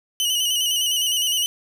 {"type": "tone with vibrato", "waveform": "sawtooth", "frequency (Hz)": 2960, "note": "F#7", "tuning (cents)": 0, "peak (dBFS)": -16, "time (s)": [0.2, 1.46], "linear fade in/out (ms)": 0, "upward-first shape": "square", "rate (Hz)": 9.8, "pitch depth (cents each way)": 46, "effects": []}